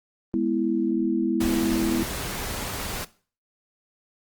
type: chord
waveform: sine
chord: E major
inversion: first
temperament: equal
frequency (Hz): 207.7 / 246.9 / 329.6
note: G#3 / B3 / E4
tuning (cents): 0 / 0 / 0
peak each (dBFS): -27 / -26 / -24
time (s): 0.34-2.03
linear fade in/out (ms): 0
type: noise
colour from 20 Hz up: pink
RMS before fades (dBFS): -31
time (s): 1.4-3.05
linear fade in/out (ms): 10
effects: noise-tail reverb RT60 0.4 s tail -18 dB re dry + Opus 32 kbps